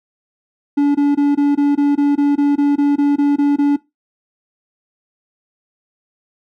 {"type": "tone bursts", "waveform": "triangle", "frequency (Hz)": 286.7, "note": "D4", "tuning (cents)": -42, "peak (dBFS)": -8, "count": 15, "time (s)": [0.77, 3.764], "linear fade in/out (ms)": 10, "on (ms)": 180, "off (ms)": 21, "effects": ["noise-tail reverb RT60 0.2 s tail -19 dB re dry"]}